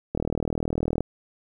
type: click train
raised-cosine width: 2 ms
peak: -12 dBFS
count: 35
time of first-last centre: 0.15-1.006 s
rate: 39.7 Hz
effects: 9-bit